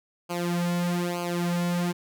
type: tone with flanger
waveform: sawtooth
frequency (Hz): 174.61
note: F3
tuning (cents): 0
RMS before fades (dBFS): -27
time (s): 0.29-1.93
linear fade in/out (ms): 20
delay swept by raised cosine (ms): 0.54 to 3.24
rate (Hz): 1.1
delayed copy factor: -0.9
effects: none